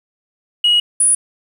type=tone pair in turn; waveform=sine; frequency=2900 / 9776 Hz; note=F#7 / D#9; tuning=-35 / -32 cents; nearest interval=octave + major sixth; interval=2103 cents; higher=second; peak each=-8 dBFS; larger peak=neither; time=0.64-0.8 / 1-1.15 s; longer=first; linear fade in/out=5 ms; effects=tanh soft clip ceiling -7 dBFS + 7-bit